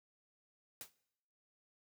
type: noise with exponential decay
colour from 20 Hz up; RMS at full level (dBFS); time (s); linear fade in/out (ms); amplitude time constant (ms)
white; -43; 0.81-0.93; 1; 24
effects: noise-tail reverb RT60 0.8 s tail -21 dB re dry